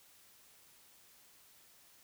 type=silence; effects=white hiss -63 dBFS RMS until 2.03 s